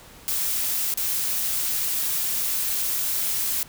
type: noise with dropouts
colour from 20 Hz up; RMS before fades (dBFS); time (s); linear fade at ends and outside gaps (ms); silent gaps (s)
blue; -25; 0.28-3.63; 0; 0.939-0.974
effects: pink hiss -47 dBFS RMS until 3.68 s